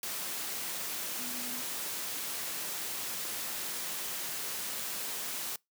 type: tone in noise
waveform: sine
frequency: 246.2 Hz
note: B3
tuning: 5 cents flat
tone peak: -45 dBFS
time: 1.19-1.61 s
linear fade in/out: 2 ms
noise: white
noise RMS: -37 dBFS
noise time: 0.03-5.56 s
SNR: -11 dB
effects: noise-tail reverb RT60 0.2 s tail -26 dB re dry + high-pass 150 Hz 12 dB/octave